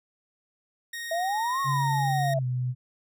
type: tone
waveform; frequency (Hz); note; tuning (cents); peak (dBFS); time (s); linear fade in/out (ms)
sawtooth; 1864.7; A#6; 0; -30; 0.93-2.34; 5
type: exponential two-way sweep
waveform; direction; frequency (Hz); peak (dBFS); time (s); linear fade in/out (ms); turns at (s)
sine; up then down; 647 to 1108.7 to 647; -25; 1.11-2.39; 5; 1.61
type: tone with pitch glide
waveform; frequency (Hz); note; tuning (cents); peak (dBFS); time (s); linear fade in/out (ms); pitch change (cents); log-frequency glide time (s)
sine; 138.59 to 125.63; C#3 to B2; 0 to +30; -25; 1.64-2.75; 50; -170; 2.36-2.45
effects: none